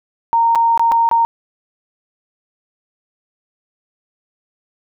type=tone with dropouts; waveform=sine; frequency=924 Hz; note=A#5; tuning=16 cents flat; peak=-10 dBFS; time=0.33-1.25 s; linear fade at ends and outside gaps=0 ms; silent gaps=0.55-0.556 / 0.776-0.795 / 0.916-0.92 / 1.09-1.113 s; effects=none